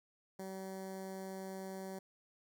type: tone with notch filter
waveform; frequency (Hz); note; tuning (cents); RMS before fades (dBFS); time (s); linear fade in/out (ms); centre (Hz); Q
15% pulse; 190.8; G3; -47; -45; 0.39-1.99; 5; 2800; 0.75
effects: none